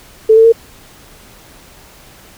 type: tone with pitch steps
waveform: sine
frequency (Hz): 440 / 448.7 / 457.6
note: A4 / A4 / A#4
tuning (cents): 0 / +34 / -32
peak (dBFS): -3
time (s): 0.29-0.524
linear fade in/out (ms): 10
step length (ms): 78
effects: pink hiss -41 dBFS RMS until 2.37 s